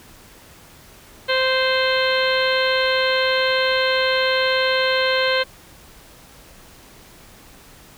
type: harmonic tone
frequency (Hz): 521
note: C5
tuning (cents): -7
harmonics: 1 / 2 / 3 / 4 / 5 / 6 / 7 / 8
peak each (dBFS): -20 / -26 / -23 / -26 / -29 / -26 / -31 / -27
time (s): 1.28-5.44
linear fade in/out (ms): 20
effects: pink hiss -46 dBFS RMS until 7.97 s